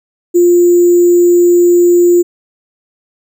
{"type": "tone with sample-and-hold", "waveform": "sine", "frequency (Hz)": 350, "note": "F4", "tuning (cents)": 4, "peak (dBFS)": -4, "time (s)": [0.34, 2.23], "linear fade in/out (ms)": 20, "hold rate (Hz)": 7350, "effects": []}